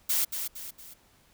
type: noise with echo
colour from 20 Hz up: blue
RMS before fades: -26 dBFS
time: 0.09-0.25 s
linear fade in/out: 10 ms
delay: 230 ms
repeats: 3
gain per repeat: -7 dB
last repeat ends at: 0.94 s
effects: pink hiss -62 dBFS RMS until 1.33 s